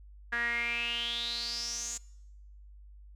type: tone with band-pass filter sweep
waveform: sawtooth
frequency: 236.3 Hz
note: A#3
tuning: 24 cents sharp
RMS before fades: -34 dBFS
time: 0.32-1.98 s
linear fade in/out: 10 ms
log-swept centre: 1700 to 7100 Hz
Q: 9.3
effects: noise-tail reverb RT60 0.9 s tail -24 dB re dry + added 50 Hz sine -49 dBFS peak until 3.15 s